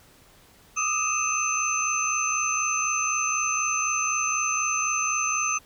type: tone cluster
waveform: sine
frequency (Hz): 1204 / 1268 / 2530 / 2657 / 6150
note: D6 / D#6 / D#7 / E7 / G8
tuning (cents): +43 / +32 / +28 / +13 / -34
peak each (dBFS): -30 / -30 / -32 / -32 / -26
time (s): 0.76-5.59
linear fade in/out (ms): 20
effects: pink hiss -55 dBFS RMS until 5.65 s